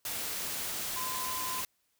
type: tone in noise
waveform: sine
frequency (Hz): 1024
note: C6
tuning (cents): -38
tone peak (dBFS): -37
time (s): 0.96-1.61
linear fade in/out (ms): 2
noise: white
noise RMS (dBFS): -36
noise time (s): 0.05-1.65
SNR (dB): -4
effects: white hiss -75 dBFS RMS until 1.99 s